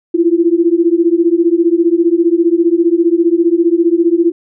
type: beating tone pair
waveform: sine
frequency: 331.7 / 346.7 Hz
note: E4 / F4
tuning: +11 / -13 cents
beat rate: 15 Hz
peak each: -11 dBFS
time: 0.14-4.32 s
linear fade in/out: 10 ms
effects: none